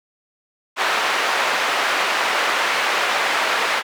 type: band-pass noise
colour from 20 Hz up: white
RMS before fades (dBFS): -20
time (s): 0.76-3.83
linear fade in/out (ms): 50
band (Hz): 570 to 2100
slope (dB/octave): 12
effects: none